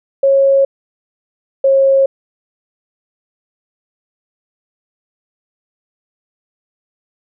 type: tone pair in turn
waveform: sine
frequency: 547 / 542 Hz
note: C#5 / C#5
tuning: -23 / -39 cents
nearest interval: unison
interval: 16 cents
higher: first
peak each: -7 dBFS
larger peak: neither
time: 0.23-0.65 / 1.64-2.06 s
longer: neither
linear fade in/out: 5 ms
effects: none